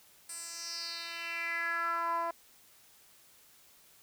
10% pulse tone with band-pass filter sweep, 336.6 Hz, E4, 36 cents sharp, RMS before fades -36 dBFS, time 0.29-2.31 s, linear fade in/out 5 ms, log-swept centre 8900 to 820 Hz, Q 4.2, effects white hiss -61 dBFS RMS until 4.02 s

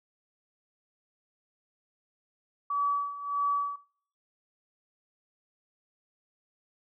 sine tone with tremolo, 1144 Hz, D6, 46 cents flat, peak -24 dBFS, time 2.7-3.76 s, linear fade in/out 5 ms, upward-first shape sine, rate 1.6 Hz, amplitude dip 80%, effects noise-tail reverb RT60 0.5 s tail -19 dB re dry

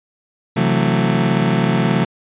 35% pulse chord, F# half-diminished seventh, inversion second, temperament just, 133.2 / 166.5 / 185 / 222 Hz, C3 / E3 / F#3 / A3, +31 / +18 / 0 / +16 cents, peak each -18 dBFS, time 0.56-2.05 s, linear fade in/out 10 ms, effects resampled to 8000 Hz

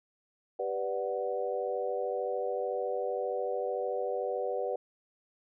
sine chord, G major seventh, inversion none, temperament equal, 392 / 493.9 / 587.3 / 740 Hz, G4 / B4 / D5 / F#5, 0 / 0 / 0 / 0 cents, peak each -37 / -33 / -36 / -38 dBFS, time 0.59-4.76 s, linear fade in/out 5 ms, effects none

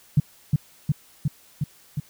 sine tone with echo, 146.2 Hz, D3, 7 cents flat, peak -12 dBFS, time 0.17-0.2 s, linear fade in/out 5 ms, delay 360 ms, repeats 5, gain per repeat -2 dB, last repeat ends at 2 s, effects white hiss -54 dBFS RMS until 2.09 s

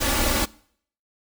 pink noise with comb filter, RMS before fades -22 dBFS, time 0-0.46 s, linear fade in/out 20 ms, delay 3.5 ms, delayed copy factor +1, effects noise-tail reverb RT60 0.6 s tail -22 dB re dry

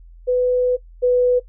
sine tone pair in turn, 498.7 / 495.5 Hz, B4 / B4, +17 / +6 cents, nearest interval unison, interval 11 cents, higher first, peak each -14 / -12 dBFS, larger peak second, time 0.27-0.77 / 1.02-1.4 s, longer first, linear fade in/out 20 ms, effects noise-tail reverb RT60 0.1 s tail -18 dB re dry + added 42 Hz sine -40 dBFS peak until 1.48 s

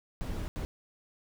brown noise bursts at uneven times, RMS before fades -35 dBFS, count 2, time 0.21-0.48 / 0.56-0.65 s, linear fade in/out 0 ms, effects none

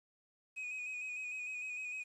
triangle tone with vibrato, 2500 Hz, D#7, 8 cents sharp, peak -38 dBFS, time 0.56-2.04 s, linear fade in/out 20 ms, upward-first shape square, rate 6.6 Hz, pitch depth 27 cents each way, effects resampled to 24000 Hz + 11-bit

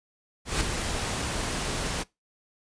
pink noise with ADSR envelope, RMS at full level -24 dBFS, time 0.45-2.04 s, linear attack 160 ms, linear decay 3 ms, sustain -6 dB, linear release 24 ms, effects noise-tail reverb RT60 0.2 s tail -22 dB re dry + resampled to 22050 Hz

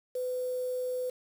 sine tone with quantisation, 503 Hz, B4, 32 cents sharp, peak -30 dBFS, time 0.15-1.1 s, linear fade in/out 5 ms, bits 8, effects none

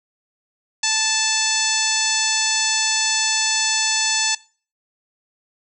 harmonic tone, 878 Hz, A5, 4 cents flat, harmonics 1 / 2 / 3 / 4 / 5 / 6 / 7 / 8 / 9, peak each -29 / -27 / -26 / -27 / -25 / -26 / -24 / -26 / -27 dBFS, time 0.83-4.35 s, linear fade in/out 5 ms, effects noise-tail reverb RT60 0.4 s tail -22 dB re dry

